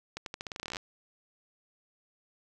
accelerating click train, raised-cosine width 0.2 ms, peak -20 dBFS, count 17, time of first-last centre 0.17-0.768 s, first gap 92 ms, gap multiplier 0.86, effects none

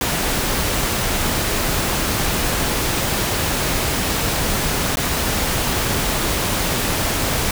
pink noise with dropouts, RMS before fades -20 dBFS, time 0.01-7.51 s, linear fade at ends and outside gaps 2 ms, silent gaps 4.957-4.97 s, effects none

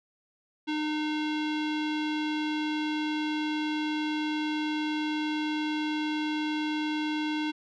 square tone with low-pass filter, 304.8 Hz, D#4, 36 cents flat, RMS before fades -30 dBFS, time 0.67-7.52 s, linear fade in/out 20 ms, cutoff 3400 Hz, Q 2.4, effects none

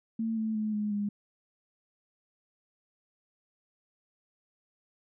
sine tone with pitch steps, 224.9 / 219.8 / 214.7 / 209.8 / 205 Hz, A3 / A3 / A3 / G#3 / G#3, +38 / -2 / -42 / +18 / -22 cents, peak -28 dBFS, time 0.19-1.09 s, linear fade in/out 5 ms, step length 180 ms, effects none

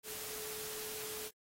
sine tone in noise, 430.7 Hz, A4, 37 cents flat, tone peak -50 dBFS, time 0.03-1.31 s, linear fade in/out 50 ms, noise white, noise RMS -44 dBFS, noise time 0.03-1.31 s, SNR -9 dB, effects AAC 48 kbps

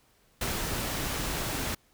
pink noise with ADSR envelope, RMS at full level -30 dBFS, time 0.41-1.75 s, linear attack 4 ms, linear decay 170 ms, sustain -2 dB, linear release 7 ms, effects pink hiss -65 dBFS RMS until 1.93 s

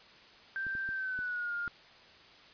sine tone with pitch glide, 1568 to 1413.2 Hz, G6 to F6, 0 to +20 cents, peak -33 dBFS, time 0.56-1.68 s, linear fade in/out 0 ms, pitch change -180 cents, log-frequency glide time 0.92-1.54 s
clicks, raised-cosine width 3 ms, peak -36 dBFS, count 5, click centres 0.667 / 0.752 / 0.89 / 1.19 / 1.677 s
effects white hiss -56 dBFS RMS until 2.53 s + resampled to 11025 Hz

